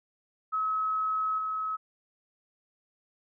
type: tone with level steps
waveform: sine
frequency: 1284 Hz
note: E6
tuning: 46 cents flat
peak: -26 / -29 dBFS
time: 0.52-1.77 s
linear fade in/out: 20 ms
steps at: 1.38 s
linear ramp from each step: 5 ms
effects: none